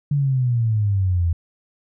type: exponential sweep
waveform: sine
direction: down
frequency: 146.83 to 82.41 Hz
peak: -16 dBFS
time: 0.11-1.33 s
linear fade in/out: 5 ms
effects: none